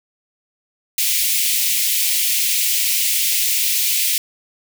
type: high-pass noise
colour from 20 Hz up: white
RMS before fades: -18 dBFS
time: 0.98-4.18 s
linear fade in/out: 2 ms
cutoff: 2100 Hz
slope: 48 dB/octave
effects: none